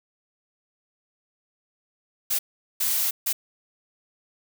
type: noise bursts at uneven times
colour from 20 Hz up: blue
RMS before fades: -24 dBFS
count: 3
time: 2.3-2.39 / 2.8-3.11 / 3.26-3.33 s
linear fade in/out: 10 ms
effects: none